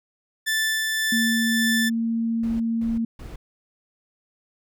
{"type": "tone with tremolo", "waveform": "sawtooth", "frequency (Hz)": 1760, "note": "A6", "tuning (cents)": 0, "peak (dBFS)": -17, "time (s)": [0.46, 1.9], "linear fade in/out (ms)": 20, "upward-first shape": "sine", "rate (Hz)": 1.8, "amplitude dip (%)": 25}
{"type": "tone", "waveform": "sine", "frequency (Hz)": 228.7, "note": "A#3", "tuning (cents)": -33, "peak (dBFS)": -21, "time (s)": [1.12, 3.05], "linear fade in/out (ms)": 5}
{"type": "noise bursts", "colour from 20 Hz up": "brown", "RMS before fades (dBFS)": -37, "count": 3, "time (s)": [2.43, 3.36], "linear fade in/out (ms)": 5, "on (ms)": 170, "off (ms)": 210}
{"effects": []}